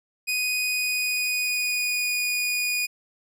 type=tone with pitch glide; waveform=sawtooth; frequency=2489 to 2460 Hz; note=D#7 to D#7; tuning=0 to -20 cents; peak=-20 dBFS; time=0.27-2.87 s; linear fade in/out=20 ms; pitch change=-20 cents; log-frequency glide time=0.59-2.21 s; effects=none